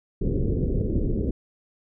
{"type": "low-pass noise", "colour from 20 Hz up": "pink", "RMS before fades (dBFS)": -24, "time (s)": [0.21, 1.31], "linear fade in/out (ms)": 5, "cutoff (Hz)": 470, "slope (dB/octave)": 48, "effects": []}